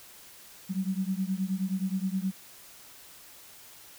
sine beating tone pair, 185.7 / 195.2 Hz, F#3 / G3, +7 / -7 cents, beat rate 9.5 Hz, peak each -30 / -31 dBFS, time 0.69-2.32 s, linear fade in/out 20 ms, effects white hiss -51 dBFS RMS until 3.98 s

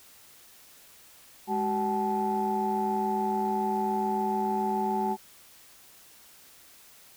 sine tone cluster, 208 / 381.1 / 758 / 865 Hz, G#3 / G4 / F#5 / A5, +3 / -49 / +42 / -30 cents, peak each -31 / -31 / -32 / -28 dBFS, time 1.47-5.17 s, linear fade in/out 50 ms, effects tanh soft clip ceiling -17 dBFS + white hiss -54 dBFS RMS until 7.16 s

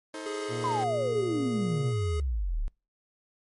sawtooth chord, A diminished, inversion second, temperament just, 316.8 / 440 / 528 Hz, Eb4 / A4 / C5, +31 / 0 / +16 cents, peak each -35 / -39 / -38 dBFS, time 0.14-0.84 s, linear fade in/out 2 ms
square tone with pitch glide, 415.3 to 418.2 Hz, G#4 to G#4, 0 to +12 cents, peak -34 dBFS, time 0.26-2.2 s, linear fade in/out 2 ms, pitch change +12 cents, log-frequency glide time 1.66-1.93 s
harmonic tone, 117.8 Hz, A#2, 19 cents sharp, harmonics 1 / 2 / 3 / 4 / 5 / 6, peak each -35 / -41 / -45 / -47 / -49 / -51 dBFS, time 0.48-1.94 s, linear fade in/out 50 ms
sine exponential sweep, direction down, 1046.5 to 32.13 Hz, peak -26 dBFS, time 0.64-2.68 s, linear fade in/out 0 ms
effects noise-tail reverb RT60 0.3 s tail -26 dB re dry + MP3 48 kbps

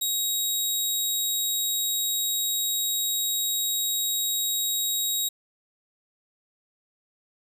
15% pulse tone, 3800 Hz, A#7, 33 cents sharp, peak -17 dBFS, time 0.01-5.29 s, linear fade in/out 10 ms, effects 9-bit

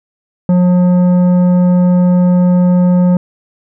sine tone with tanh clipping, 179.3 Hz, F3, 46 cents sharp, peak -8 dBFS, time 0.49-3.17 s, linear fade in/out 2 ms, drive 10 dB, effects none

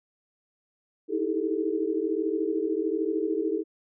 sine tone cluster, 313.8 / 327.2 / 398.9 / 440.2 Hz, D#4 / E4 / G4 / A4, +15 / -13 / +30 / +1 cents, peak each -31 / -30 / -30 / -30 dBFS, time 1.08-3.64 s, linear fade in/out 50 ms, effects none

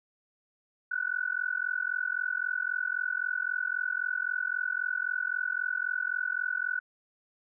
sine tone with amplitude modulation, 1484 Hz, F#6, 5 cents sharp, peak -24 dBFS, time 0.91-6.8 s, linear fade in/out 10 ms, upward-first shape sine, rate 43.8 Hz, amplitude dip 100%, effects none

